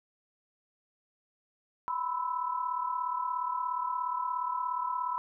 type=tone cluster; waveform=sine; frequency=985 / 1022 / 1311 Hz; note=B5 / C6 / E6; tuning=-5 / -41 / -10 cents; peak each=-32 / -35 / -38 dBFS; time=1.88-5.18 s; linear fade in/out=0 ms; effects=none